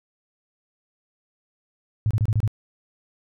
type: tone bursts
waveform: sine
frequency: 108.1 Hz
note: A2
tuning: 30 cents flat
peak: -17 dBFS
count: 6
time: 2.06-2.477 s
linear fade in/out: 0 ms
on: 47 ms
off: 27 ms
effects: none